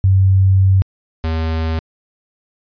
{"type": "tone pair in turn", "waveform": ["sine", "square"], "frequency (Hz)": [95.6, 80.56], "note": ["G2", "E2"], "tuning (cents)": [-43, -39], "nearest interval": "minor third", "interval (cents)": 296, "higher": "first", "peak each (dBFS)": [-8, -17], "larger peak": "first", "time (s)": [[0.04, 0.82], [1.24, 1.79]], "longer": "first", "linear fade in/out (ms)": 0, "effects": ["resampled to 11025 Hz"]}